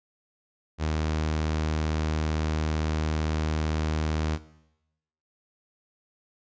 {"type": "tone", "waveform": "sawtooth", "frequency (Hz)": 77.78, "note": "D#2", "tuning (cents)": 0, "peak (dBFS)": -21, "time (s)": [0.78, 4.39], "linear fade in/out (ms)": 50, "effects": ["noise-tail reverb RT60 0.9 s tail -17 dB re dry", "resampled to 16000 Hz"]}